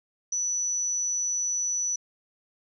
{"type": "tone", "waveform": "sine", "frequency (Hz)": 5940, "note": "F#8", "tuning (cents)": 6, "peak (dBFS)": -25, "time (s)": [0.32, 1.96], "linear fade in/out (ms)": 5, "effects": []}